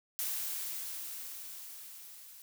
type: noise with level ramp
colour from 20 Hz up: blue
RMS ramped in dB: -35 to -53 dBFS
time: 0.19-2.42 s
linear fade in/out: 0 ms
effects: none